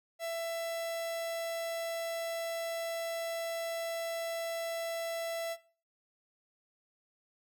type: tone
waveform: 45% pulse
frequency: 666 Hz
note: E5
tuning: 18 cents sharp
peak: -34 dBFS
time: 0.19-5.57 s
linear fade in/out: 50 ms
effects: noise-tail reverb RT60 0.4 s tail -18 dB re dry